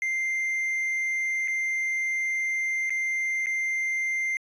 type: tone with dropouts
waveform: triangle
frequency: 2093 Hz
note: C7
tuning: in tune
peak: -23 dBFS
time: 0.02-4.37 s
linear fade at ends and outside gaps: 1 ms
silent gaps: 1.476-1.481 / 2.896-2.904 / 3.46-3.468 s
effects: resampled to 22050 Hz